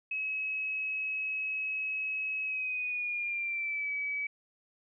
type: tone with pitch glide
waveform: sine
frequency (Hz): 2564 to 2284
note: E7 to D7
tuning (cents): -49 to -49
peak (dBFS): -31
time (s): 0.11-4.27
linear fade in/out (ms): 5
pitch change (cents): -200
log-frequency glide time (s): 2.44-3.92
effects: none